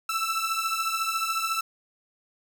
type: beating tone pair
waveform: sawtooth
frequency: 1318.5 / 1332.5 Hz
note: E6 / E6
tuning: 0 / +18 cents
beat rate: 14 Hz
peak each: -25 dBFS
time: 0.09-1.61 s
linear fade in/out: 5 ms
effects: none